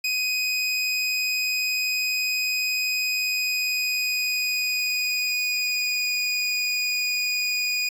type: tone with pitch glide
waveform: 25% pulse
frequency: 2503 to 2467 Hz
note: D#7 to D#7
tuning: +10 to -15 cents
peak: -19 dBFS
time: 0.04-7.89 s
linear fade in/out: 5 ms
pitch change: -25 cents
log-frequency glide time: 2.99-6.13 s
effects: resampled to 32000 Hz